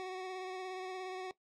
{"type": "tone with vibrato", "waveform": "25% pulse", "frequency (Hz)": 372.3, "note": "F#4", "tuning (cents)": 11, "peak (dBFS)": -36, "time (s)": [0, 1.31], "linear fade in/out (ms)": 0, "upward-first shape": "sine", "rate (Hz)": 17, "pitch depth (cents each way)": 22, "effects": ["noise-tail reverb RT60 0.1 s tail -17 dB re dry", "low-pass 5000 Hz 12 dB/octave"]}